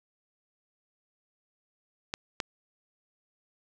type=clicks; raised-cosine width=0.2 ms; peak=-14 / -12 dBFS; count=2; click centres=2.139 / 2.402 s; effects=none